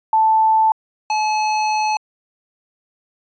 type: tone pair in turn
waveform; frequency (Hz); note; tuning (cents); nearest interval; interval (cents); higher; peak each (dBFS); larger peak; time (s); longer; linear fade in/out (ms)
sine / square; 880 / 857.9; A5 / A5; 0 / -44; unison; 44; first; -11 / -17; first; 0.13-0.72 / 1.1-1.97; second; 2
effects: resampled to 16000 Hz